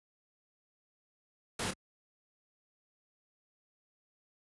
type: noise with echo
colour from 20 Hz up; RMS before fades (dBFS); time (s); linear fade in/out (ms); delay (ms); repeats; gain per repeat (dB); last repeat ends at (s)
pink; -35; 1.59-1.71; 5; 27; 1; -8; 1.737
effects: high-pass 60 Hz 12 dB/octave + resampled to 24000 Hz